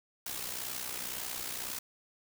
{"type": "noise with amplitude modulation", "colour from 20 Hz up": "white", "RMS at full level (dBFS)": -36, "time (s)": [0.26, 1.79], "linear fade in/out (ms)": 5, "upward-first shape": "sine", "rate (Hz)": 61.9, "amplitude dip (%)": 60, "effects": []}